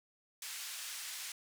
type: band-pass noise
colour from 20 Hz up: white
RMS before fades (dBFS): -44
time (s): 0.42-1.32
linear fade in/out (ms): 2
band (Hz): 1500 to 9100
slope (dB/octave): 12
effects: none